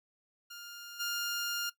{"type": "tone with level steps", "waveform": "15% pulse", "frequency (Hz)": 1407, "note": "F6", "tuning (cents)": 12, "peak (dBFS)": [-38, -26], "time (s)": [0.5, 1.7], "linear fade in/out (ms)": 10, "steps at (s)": 0.99, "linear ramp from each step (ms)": 20, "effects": ["noise-tail reverb RT60 0.1 s tail -17 dB re dry"]}